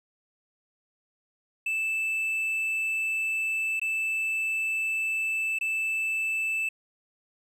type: tone with dropouts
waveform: triangle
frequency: 2637 Hz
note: E7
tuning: in tune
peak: -24 dBFS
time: 1.66-6.69 s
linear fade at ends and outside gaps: 5 ms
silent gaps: 3.797-3.815 / 5.588-5.61 s
effects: none

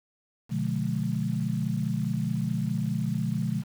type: chord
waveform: sine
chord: B diminished seventh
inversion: none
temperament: just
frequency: 123.47 / 148.16 / 177.8 / 213.4 Hz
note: B2 / D3 / F3 / Ab3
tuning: 0 / +16 / +31 / +47 cents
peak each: -31 dBFS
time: 0.49-3.64 s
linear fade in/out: 50 ms
effects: 8-bit

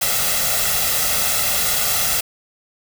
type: noise with comb filter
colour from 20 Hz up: white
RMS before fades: -19 dBFS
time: 0.01-2.21 s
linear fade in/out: 10 ms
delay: 1.5 ms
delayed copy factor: +0.7
effects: none

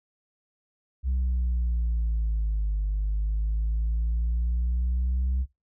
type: exponential two-way sweep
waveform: sine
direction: down then up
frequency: 64.9 to 50.1 to 64.9 Hz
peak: -21 dBFS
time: 1.03-5.46 s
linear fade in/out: 50 ms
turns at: 2.87 s
effects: noise-tail reverb RT60 0.2 s tail -18 dB re dry + tanh soft clip ceiling -21 dBFS

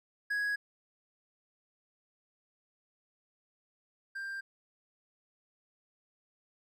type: tone pair in turn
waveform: triangle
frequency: 1663 / 1586.3 Hz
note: G#6 / G6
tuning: +2 / +20 cents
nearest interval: minor second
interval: 82 cents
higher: first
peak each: -28 / -35 dBFS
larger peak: first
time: 0.3-0.56 / 4.15-4.41 s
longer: neither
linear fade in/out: 10 ms
effects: none

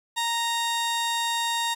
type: tone pair together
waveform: sawtooth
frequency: 930 / 1860 Hz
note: A#5 / A#6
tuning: -4 / -4 cents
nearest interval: octave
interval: 1200 cents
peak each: -22 dBFS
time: 0.16-1.75 s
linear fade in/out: 20 ms
effects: low-pass 12000 Hz 12 dB/octave + 9-bit

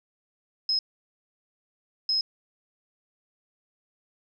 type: tone bursts at uneven times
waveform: sine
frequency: 5130 Hz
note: E8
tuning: 48 cents flat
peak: -22 dBFS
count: 2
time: 0.69-0.79 / 2.09-2.21 s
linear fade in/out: 2 ms
effects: none

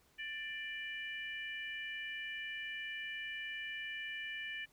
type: harmonic tone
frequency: 590 Hz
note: D5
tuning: 8 cents sharp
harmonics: 3 / 4 / 5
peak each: -43 / -45 / -47 dBFS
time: 0.18-4.66 s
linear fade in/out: 20 ms
effects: pink hiss -70 dBFS RMS until 4.72 s

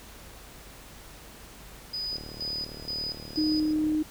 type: tone with tremolo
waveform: sine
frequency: 4975 Hz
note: D#8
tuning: 1 cent flat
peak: -30 dBFS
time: 1.93-3.73 s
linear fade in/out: 10 ms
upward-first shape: square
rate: 2.1 Hz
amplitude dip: 80%
type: click train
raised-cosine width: 2 ms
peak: -29 dBFS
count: 69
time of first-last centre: 2.13-3.948 s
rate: 37.4 Hz
type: tone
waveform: sine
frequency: 308 Hz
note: D#4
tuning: 17 cents flat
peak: -23 dBFS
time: 3.37-4.03 s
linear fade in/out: 10 ms
effects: added 50 Hz sine -52 dBFS peak until 4.1 s + pink hiss -48 dBFS RMS until 4.1 s

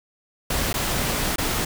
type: noise with dropouts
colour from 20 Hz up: pink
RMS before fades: -24 dBFS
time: 0.5-1.65 s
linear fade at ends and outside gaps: 5 ms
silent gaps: 0.73-0.74 / 1.36-1.382 s
effects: none

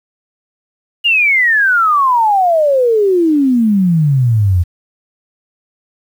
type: exponential sweep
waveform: sine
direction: down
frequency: 2886 to 84 Hz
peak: -8 dBFS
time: 1.04-4.64 s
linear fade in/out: 20 ms
effects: 7-bit

